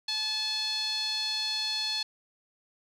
sawtooth tone with band-pass filter, 864 Hz, A5, 32 cents flat, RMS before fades -31 dBFS, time 0.08-2.03 s, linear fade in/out 5 ms, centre 4100 Hz, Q 7, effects none

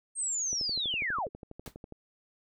sine linear sweep, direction down, 8620 to 320.5 Hz, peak -29 dBFS, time 0.15-1.29 s, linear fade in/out 50 ms
click train, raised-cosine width 2 ms, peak -30 dBFS, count 18, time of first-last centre 0.53-1.923 s, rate 12.2 Hz
pink noise with exponential decay, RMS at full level -40 dBFS, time 1.66-1.76 s, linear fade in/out 1 ms, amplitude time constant 20 ms
effects none

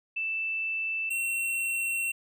sine / square tone pair in turn, 2648 / 2719 Hz, E7 / F7, +7 / -47 cents, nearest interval unison, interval 46 cents, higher second, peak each -28 dBFS, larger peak neither, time 0.16-1.1 / 1.1-2.12 s, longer second, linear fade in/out 10 ms, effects none

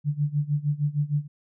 sine tone with tremolo, 146.83 Hz, D3, in tune, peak -19 dBFS, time 0.04-1.28 s, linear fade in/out 50 ms, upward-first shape sine, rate 6.5 Hz, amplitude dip 90%, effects none

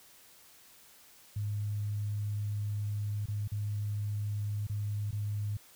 sine tone with dropouts, 103.83 Hz, G#2, in tune, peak -31 dBFS, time 1.36-5.57 s, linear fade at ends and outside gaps 5 ms, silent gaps 3.259-3.283 / 3.477-3.518 / 4.669-4.696 / 5.11-5.127 s, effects white hiss -58 dBFS RMS until 5.75 s

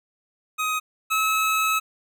25% pulse tone pair in turn, 1257 / 1291.6 Hz, D#6 / E6, +17 / -36 cents, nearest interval unison, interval 47 cents, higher second, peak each -19 / -16 dBFS, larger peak second, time 0.58-0.8 / 1.1-1.8 s, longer second, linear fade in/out 20 ms, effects none

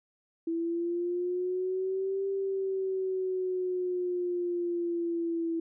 sine linear two-way sweep, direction up then down, 329.6 to 392 to 329.6 Hz, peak -28 dBFS, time 0.47-5.6 s, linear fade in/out 5 ms, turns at 2.27 s, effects none

